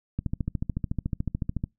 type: click train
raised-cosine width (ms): 5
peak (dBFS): -15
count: 21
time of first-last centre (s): 0.19-1.639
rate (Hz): 13.8
effects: noise-tail reverb RT60 0.2 s tail -26 dB re dry